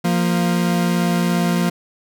40% pulse tone pair together, 174.61 / 231.8 Hz, F3 / A#3, 0 / -10 cents, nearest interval perfect fourth, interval 490 cents, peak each -16 / -21 dBFS, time 0.04-1.7 s, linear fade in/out 10 ms, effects none

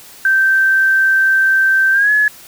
sine tone with pitch glide, 1559 to 1700.1 Hz, G6 to G#6, -10 to +40 cents, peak -9 dBFS, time 0.25-2.28 s, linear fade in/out 2 ms, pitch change +150 cents, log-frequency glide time 1.92-2.11 s, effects white hiss -39 dBFS RMS until 2.47 s

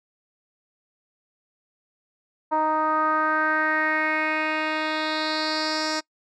10% pulse tone with low-pass filter sweep, 311.1 Hz, D#4, in tune, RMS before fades -24 dBFS, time 2.51-6.01 s, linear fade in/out 20 ms, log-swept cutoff 950 to 5900 Hz, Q 3.9, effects noise-tail reverb RT60 0.1 s tail -24 dB re dry

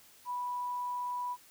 sine tone, 984 Hz, B5, 7 cents flat, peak -33 dBFS, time 0.25-1.37 s, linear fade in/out 50 ms, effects white hiss -59 dBFS RMS until 1.5 s

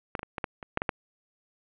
clicks, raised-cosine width 0.5 ms, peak -15 / -19 / -20 / -17 / -13 / -25 / -9 / -12 / -10 dBFS, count 9, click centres 0.152 / 0.193 / 0.231 / 0.382 / 0.442 / 0.628 / 0.774 / 0.819 / 0.892 s, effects resampled to 8000 Hz + 7-bit

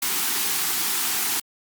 white band-stop noise, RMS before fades -24 dBFS, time 0.02-1.4 s, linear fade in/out 5 ms, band 450 to 710 Hz, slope 96 dB/octave, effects high-pass 200 Hz 12 dB/octave + Opus 48 kbps

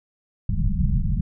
pink low-pass noise, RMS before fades -21 dBFS, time 0.49-1.21 s, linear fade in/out 5 ms, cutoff 210 Hz, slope 96 dB/octave, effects none

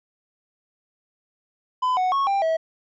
triangle tone with pitch steps, 1010 / 739 / 1101 / 791 / 647 Hz, B5 / F#5 / C#6 / G5 / E5, +39 / -2 / -12 / +15 / -32 cents, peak -17 dBFS, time 1.82-2.57 s, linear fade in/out 10 ms, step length 150 ms, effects resampled to 16000 Hz

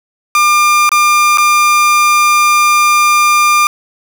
30% pulse tone with dropouts, 1200 Hz, D6, 37 cents sharp, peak -4 dBFS, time 0.35-3.67 s, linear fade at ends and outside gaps 1 ms, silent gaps 0.892-0.917 / 1.374-1.382 s, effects none

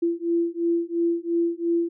sine beating tone pair, 337.6 / 340.5 Hz, E4 / F4, +41 / -44 cents, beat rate 2.9 Hz, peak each -24 dBFS, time 0.02-1.89 s, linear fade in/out 10 ms, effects none

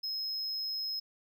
triangle tone, 5140 Hz, E8, 45 cents flat, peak -32 dBFS, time 0.03-1 s, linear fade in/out 10 ms, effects none

